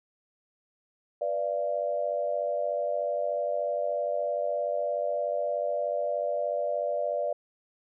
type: chord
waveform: sine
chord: B diminished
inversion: none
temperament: equal with one note detuned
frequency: 493.9 / 587.3 / 684.1 Hz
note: B4 / D5 / F5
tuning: 0 / 0 / -36 cents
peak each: -34 / -28 / -33 dBFS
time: 1.21-7.33 s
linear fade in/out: 5 ms
effects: none